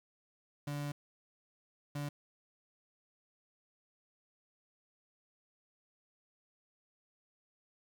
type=tone bursts at uneven times; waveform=35% pulse; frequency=145.1 Hz; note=D3; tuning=21 cents flat; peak=-35 dBFS; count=2; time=0.67-0.92 / 1.95-2.09 s; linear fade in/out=5 ms; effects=11-bit